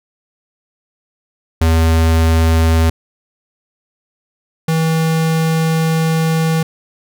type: tone pair in turn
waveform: square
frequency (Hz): 81.4 / 161.4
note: E2 / E3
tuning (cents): -21 / -36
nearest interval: octave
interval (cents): 1185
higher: second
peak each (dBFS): -10 / -13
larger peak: first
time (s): 1.61-2.9 / 4.68-6.63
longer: second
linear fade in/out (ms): 5
effects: none